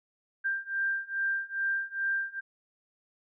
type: beating tone pair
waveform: sine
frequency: 1583 / 1585.4 Hz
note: G6 / G6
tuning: +17 / +19 cents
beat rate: 2.4 Hz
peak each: -32 / -31 dBFS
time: 0.44-2.41 s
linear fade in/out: 20 ms
effects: none